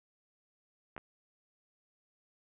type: clicks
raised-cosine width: 0.5 ms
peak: -28 dBFS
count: 2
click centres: 0.965 / 0.979 s
effects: resampled to 8000 Hz + 11-bit